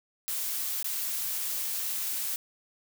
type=noise with dropouts; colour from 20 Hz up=blue; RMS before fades=-32 dBFS; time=0.28-2.36 s; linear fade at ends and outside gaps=0 ms; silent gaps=0.827-0.844 s; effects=none